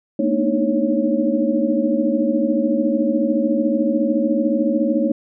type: tone cluster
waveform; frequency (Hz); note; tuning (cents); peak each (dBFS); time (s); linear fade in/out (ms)
sine; 222 / 241.9 / 299.4 / 313.2 / 552; A3 / B3 / D4 / D#4 / C#5; +16 / -36 / +33 / +11 / -7; -22; 0.19-5.12; 5
effects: none